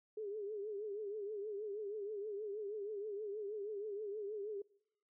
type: tone with vibrato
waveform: sine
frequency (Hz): 415.3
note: G#4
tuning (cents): 0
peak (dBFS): -40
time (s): 0.17-4.62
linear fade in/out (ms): 5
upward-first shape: triangle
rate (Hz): 6.3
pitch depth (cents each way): 110
effects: noise-tail reverb RT60 0.8 s tail -24 dB re dry